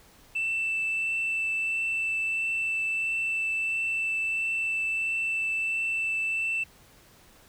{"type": "tone with vibrato", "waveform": "sine", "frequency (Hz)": 2658, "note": "E7", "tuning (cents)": 14, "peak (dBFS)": -24, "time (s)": [0.35, 6.64], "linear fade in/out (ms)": 10, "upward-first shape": "triangle", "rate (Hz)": 1.5, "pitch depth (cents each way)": 9, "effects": ["tanh soft clip ceiling -23 dBFS", "pink hiss -56 dBFS RMS until 7.48 s"]}